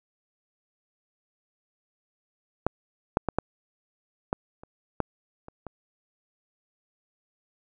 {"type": "clicks", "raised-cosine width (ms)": 1, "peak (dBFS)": [-8, -6, -11, -9, -11, -30, -10, -28, -23], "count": 9, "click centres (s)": [2.666, 3.171, 3.287, 3.386, 4.329, 4.635, 5.003, 5.484, 5.667], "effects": []}